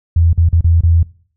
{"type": "tone with dropouts", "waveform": "sine", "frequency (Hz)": 83.7, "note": "E2", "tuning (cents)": 27, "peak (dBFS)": -7, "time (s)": [0.16, 1.03], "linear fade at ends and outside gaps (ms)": 5, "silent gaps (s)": [[0.331, 0.377], [0.489, 0.528], [0.61, 0.643], [0.809, 0.834]], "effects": ["noise-tail reverb RT60 0.5 s tail -21 dB re dry"]}